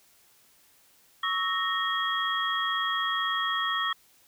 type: tone cluster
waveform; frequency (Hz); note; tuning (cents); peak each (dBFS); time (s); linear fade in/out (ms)
sine; 1117 / 1301 / 1859 / 3281; C#6 / E6 / A#6 / G#7; +13 / -23 / -5 / -22; -31; 1.23-3.93; 5
effects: white hiss -61 dBFS RMS until 4.27 s